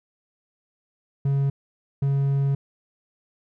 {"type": "tone bursts at uneven times", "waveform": "triangle", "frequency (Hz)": 138.59, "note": "C#3", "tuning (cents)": 0, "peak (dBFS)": -17, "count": 2, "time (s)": [[1.25, 1.5], [2.02, 2.55]], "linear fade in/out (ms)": 5, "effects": []}